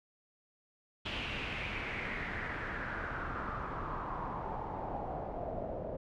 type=noise with low-pass filter sweep; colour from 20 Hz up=pink; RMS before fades=-39 dBFS; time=1.05-5.97 s; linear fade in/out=10 ms; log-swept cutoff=3000 to 570 Hz; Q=4; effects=none